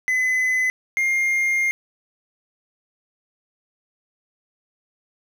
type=tone pair in turn; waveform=triangle; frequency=2021 / 2120 Hz; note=B6 / C7; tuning=+39 / +22 cents; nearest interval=minor second; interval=83 cents; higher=second; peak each=-16 / -16 dBFS; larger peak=neither; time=0.08-0.7 / 0.97-1.71 s; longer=second; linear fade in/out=0 ms; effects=9-bit